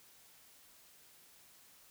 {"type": "silence", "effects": ["white hiss -62 dBFS RMS until 1.9 s"]}